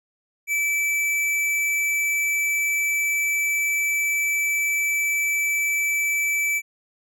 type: tone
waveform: square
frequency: 2313 Hz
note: D7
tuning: 27 cents flat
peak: -21 dBFS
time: 0.47-6.62 s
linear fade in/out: 50 ms
effects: none